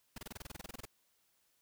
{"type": "noise bursts", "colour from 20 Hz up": "pink", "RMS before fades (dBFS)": -45, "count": 15, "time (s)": [0.16, 0.854], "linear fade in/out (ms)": 5, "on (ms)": 22, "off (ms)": 26, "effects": ["white hiss -75 dBFS RMS until 1.61 s"]}